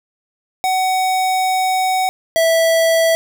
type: tone pair in turn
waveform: square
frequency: 750 / 656.4 Hz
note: F#5 / E5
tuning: +23 / -8 cents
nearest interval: major second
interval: 231 cents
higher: first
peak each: -15 / -12 dBFS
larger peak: second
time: 0.64-2.09 / 2.36-3.15 s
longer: first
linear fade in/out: 0 ms
effects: none